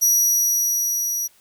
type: tone with level ramp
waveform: sawtooth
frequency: 5800 Hz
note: F#8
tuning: 35 cents flat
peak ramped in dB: -11 to -20 dBFS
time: 0.01-1.28 s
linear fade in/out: 20 ms
effects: white hiss -56 dBFS RMS until 1.4 s